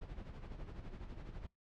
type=noise with tremolo; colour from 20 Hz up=brown; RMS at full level=-45 dBFS; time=0.01-1.47 s; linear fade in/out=10 ms; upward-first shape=sine; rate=12 Hz; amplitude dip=60%; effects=noise-tail reverb RT60 0.2 s tail -26 dB re dry + low-pass 4000 Hz 12 dB/octave